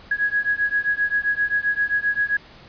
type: beating tone pair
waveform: sine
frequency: 1661.2 / 1668.8 Hz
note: G#6 / G#6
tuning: 0 / +8 cents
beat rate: 7.6 Hz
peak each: -22 dBFS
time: 0.11-2.37 s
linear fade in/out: 5 ms
effects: pink hiss -46 dBFS RMS until 2.68 s + resampled to 11025 Hz